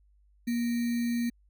sine tone with sample-and-hold, 237.1 Hz, A#3, 30 cents sharp, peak -26 dBFS, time 0.47-1.3 s, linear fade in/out 10 ms, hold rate 2100 Hz, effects added 50 Hz sine -60 dBFS peak until 1.49 s

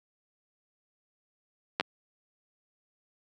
clicks, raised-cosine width 0.3 ms, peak -10 / -12 dBFS, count 2, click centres 1.799 / 1.809 s, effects high-pass 200 Hz 12 dB/octave

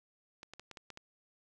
clicks, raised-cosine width 0.2 ms, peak -30 dBFS, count 7, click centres 0.431 / 0.536 / 0.596 / 0.713 / 0.772 / 0.903 / 0.974 s, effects none

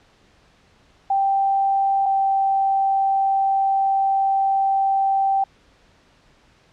sine tone pair in turn, 784 / 780.4 Hz, G5 / G5, 0 / -8 cents, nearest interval unison, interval 8 cents, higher first, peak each -16 dBFS, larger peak neither, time 1.1-2.06 / 2.06-5.44 s, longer second, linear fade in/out 5 ms, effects pink hiss -56 dBFS RMS until 6.72 s + low-pass 5000 Hz 12 dB/octave

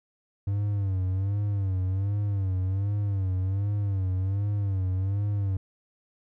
triangle tone with vibrato, 97.7 Hz, G2, 5 cents flat, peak -22 dBFS, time 0.47-5.57 s, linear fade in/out 5 ms, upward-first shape sine, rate 1.3 Hz, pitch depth 93 cents each way, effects none

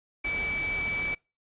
sine tone in noise, 2300 Hz, D7, 37 cents flat, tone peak -28 dBFS, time 0.24-1.15 s, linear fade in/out 10 ms, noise pink, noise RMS -38 dBFS, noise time 0.24-1.15 s, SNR +7 dB, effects noise-tail reverb RT60 0.3 s tail -26 dB re dry + resampled to 8000 Hz

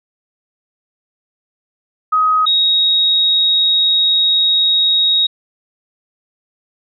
sine tone pair in turn, 1260 / 3776 Hz, D#6 / A#7, +21 / +22 cents, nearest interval octave + perfect fifth, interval 1901 cents, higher second, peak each -10 dBFS, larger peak neither, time 2.12-2.46 / 2.46-5.27 s, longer second, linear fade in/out 10 ms, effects none

